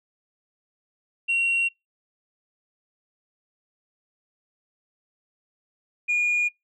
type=tone pair in turn; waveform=sine; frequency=2743 / 2435 Hz; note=F7 / D#7; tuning=-32 / -38 cents; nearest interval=major second; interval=206 cents; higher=first; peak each=-18 dBFS; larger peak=neither; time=1.28-1.69 / 6.08-6.49 s; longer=neither; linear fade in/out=20 ms; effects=noise-tail reverb RT60 0.2 s tail -26 dB re dry + tanh soft clip ceiling -18 dBFS